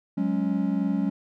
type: chord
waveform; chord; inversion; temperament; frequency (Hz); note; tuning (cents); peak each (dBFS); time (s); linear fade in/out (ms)
triangle; F# suspended second; none; just; 185 / 208.1 / 277.5; F#3 / G#3 / C#4; 0 / +4 / +2; -25; 0.17-1.1; 10
effects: none